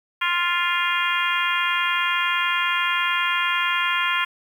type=harmonic tone with a mistuned harmonic; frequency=349.2 Hz; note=F4; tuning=in tune; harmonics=3 / 4 / 5 / 6 / 7 / 8 / 9; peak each=-25 / -26 / -27 / -28 / -28 / -29 / -30 dBFS; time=0.21-4.25 s; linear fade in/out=10 ms; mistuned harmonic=9; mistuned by=+63 cents; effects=8-bit